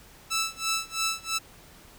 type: tone with tremolo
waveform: 10% pulse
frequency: 1318.5 Hz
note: E6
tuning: in tune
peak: -16 dBFS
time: 0.3-1.39 s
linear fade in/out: 20 ms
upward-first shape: sine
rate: 3 Hz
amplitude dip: 95%
effects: pink hiss -52 dBFS RMS until 1.98 s